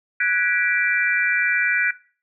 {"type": "chord", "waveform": "sine", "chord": "G# half-diminished seventh", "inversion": "third", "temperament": "equal with one note detuned", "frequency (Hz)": [1480, 1661.2, 1951.7, 2349], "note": ["F#6", "G#6", "B6", "D7"], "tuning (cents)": [0, 0, -21, 0], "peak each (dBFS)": [-22, -25, -23, -24], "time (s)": [0.2, 1.91], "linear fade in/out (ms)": 5, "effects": ["noise-tail reverb RT60 0.4 s tail -18 dB re dry"]}